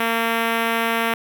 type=tone with notch filter; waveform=5% pulse; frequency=228.8 Hz; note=A#3; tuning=32 cents flat; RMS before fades=-21 dBFS; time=0-1.14 s; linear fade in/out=2 ms; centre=6800 Hz; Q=0.81; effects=none

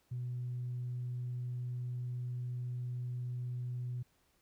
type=tone; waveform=sine; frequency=123.47 Hz; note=B2; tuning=in tune; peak=-35 dBFS; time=0.11-4.03 s; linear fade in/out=10 ms; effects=tanh soft clip ceiling -32 dBFS + pink hiss -73 dBFS RMS until 4.41 s

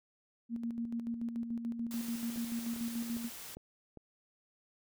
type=tone with tremolo; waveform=sine; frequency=233.1 Hz; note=A#3; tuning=in tune; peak=-33 dBFS; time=0.49-3.3 s; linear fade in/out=50 ms; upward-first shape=square; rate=6.9 Hz; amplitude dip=50%
type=noise; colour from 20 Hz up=white; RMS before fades=-47 dBFS; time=1.91-3.55 s; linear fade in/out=0 ms
type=click train; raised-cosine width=2 ms; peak=-36 dBFS; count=5; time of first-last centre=2.36-3.973 s; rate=2.48 Hz
effects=none

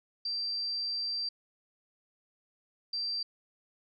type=tone bursts at uneven times; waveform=sine; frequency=4699 Hz; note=D8; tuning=in tune; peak=-31 dBFS; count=2; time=0.25-1.29 / 2.93-3.23 s; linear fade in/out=5 ms; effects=none

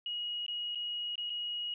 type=tone with dropouts; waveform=sine; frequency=2895 Hz; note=F#7; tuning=38 cents flat; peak=-34 dBFS; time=0.06-1.74 s; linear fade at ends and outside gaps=2 ms; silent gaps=0.464-0.481 / 0.749-0.755 / 1.156-1.179 / 1.297-1.301 s; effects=none

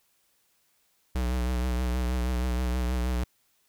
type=tone with vibrato; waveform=square; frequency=61.9 Hz; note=B1; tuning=5 cents sharp; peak=-26 dBFS; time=1.15-3.24 s; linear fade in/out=5 ms; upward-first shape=triangle; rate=6.3 Hz; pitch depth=61 cents each way; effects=white hiss -69 dBFS RMS until 3.68 s

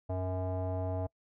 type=tone with low-pass filter; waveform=square; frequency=92.5 Hz; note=F#2; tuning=in tune; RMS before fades=-34 dBFS; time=0.09-1.07 s; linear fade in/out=10 ms; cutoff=710 Hz; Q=5.8; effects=noise-tail reverb RT60 0.1 s tail -25 dB re dry

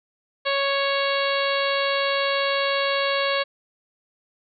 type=harmonic tone; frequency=554.4 Hz; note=C#5; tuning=in tune; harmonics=1 / 2 / 3 / 4 / 5 / 6 / 7 / 8; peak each=-24 / -27 / -29 / -30 / -31 / -32 / -32 / -33 dBFS; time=0.45-3.44 s; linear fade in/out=20 ms; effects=none

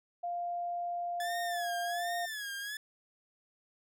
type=tone; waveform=sine; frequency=698.5 Hz; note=F5; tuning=in tune; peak=-33 dBFS; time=0.23-2.26 s; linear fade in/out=10 ms
type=tone with vibrato; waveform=sawtooth; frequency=1719 Hz; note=A6; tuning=41 cents flat; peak=-34 dBFS; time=1.2-2.77 s; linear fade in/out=2 ms; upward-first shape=sine; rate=1.3 Hz; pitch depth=120 cents each way
effects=none

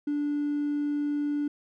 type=tone with hard clipping; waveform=triangle; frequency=292 Hz; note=D4; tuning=10 cents flat; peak=-26 dBFS; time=0.07-1.48 s; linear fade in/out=5 ms; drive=4 dB; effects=none

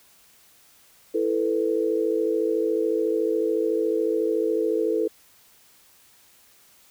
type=chord; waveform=sine; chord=E suspended fourth; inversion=none; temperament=equal; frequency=329.6 / 440 / 493.9 Hz; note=E4 / A4 / B4; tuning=0 / 0 / 0 cents; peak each=-26 / -23 / -27 dBFS; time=1.14-5.08 s; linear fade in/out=10 ms; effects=white hiss -56 dBFS RMS until 6.9 s

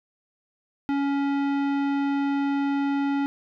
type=tone with tanh clipping; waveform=sine; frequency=280 Hz; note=C#4; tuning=18 cents sharp; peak=-24 dBFS; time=0.89-3.26 s; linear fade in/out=0 ms; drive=17 dB; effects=none

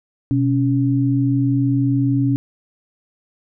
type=tone pair together; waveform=sine; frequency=125.3 / 278.4 Hz; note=B2 / C#4; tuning=+25 / +8 cents; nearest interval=octave + major second; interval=1383 cents; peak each=-17 dBFS; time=0.31-2.36 s; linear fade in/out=0 ms; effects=none

